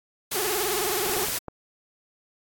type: noise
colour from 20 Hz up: white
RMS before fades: -28 dBFS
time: 0.31-1.39 s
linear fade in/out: 10 ms
type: tone with vibrato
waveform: sawtooth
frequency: 392 Hz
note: G4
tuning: in tune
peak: -23 dBFS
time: 0.34-1.26 s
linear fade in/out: 20 ms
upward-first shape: sine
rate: 19 Hz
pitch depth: 180 cents each way
type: clicks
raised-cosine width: 1 ms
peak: -20 dBFS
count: 6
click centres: 1.065 / 1.096 / 1.167 / 1.225 / 1.285 / 1.483 s
effects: AAC 64 kbps